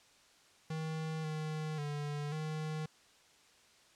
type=tone with pitch steps; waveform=square; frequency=158.3 / 155.3 / 146.6 / 155.5 Hz; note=D#3 / D#3 / D3 / D#3; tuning=+30 / -3 / -3 / -1 cents; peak=-37 dBFS; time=0.7-2.86 s; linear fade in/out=5 ms; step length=540 ms; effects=white hiss -64 dBFS RMS until 3.95 s + low-pass 7000 Hz 12 dB/octave